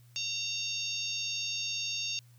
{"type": "harmonic tone", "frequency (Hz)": 918, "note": "A#5", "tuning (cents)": -27, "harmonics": [3, 4, 5, 6, 7], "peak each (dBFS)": [-37, -38, -39, -40, -40], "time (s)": [0.16, 2.19], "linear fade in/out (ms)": 0, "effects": ["added 120 Hz sine -55 dBFS peak until 2.38 s", "white hiss -67 dBFS RMS until 2.38 s"]}